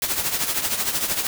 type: noise with tremolo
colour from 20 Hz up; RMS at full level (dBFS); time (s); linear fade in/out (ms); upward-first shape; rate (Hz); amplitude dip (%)
white; -21; 0.02-1.27; 2; triangle; 13; 70
effects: none